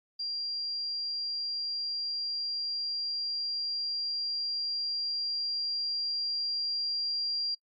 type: tone with level ramp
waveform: sine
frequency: 4763 Hz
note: D8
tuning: 24 cents sharp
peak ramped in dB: -32 to -29 dBFS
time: 0.19-7.55 s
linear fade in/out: 10 ms
effects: noise-tail reverb RT60 0.1 s tail -26 dB re dry + AAC 64 kbps